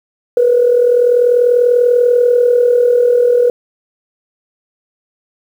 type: tone with amplitude modulation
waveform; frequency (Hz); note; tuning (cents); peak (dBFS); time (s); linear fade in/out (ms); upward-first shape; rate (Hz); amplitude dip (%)
sine; 486.2; B4; -27; -4; 0.37-3.5; 2; sine; 40.3; 60
effects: tanh soft clip ceiling 0 dBFS + 7-bit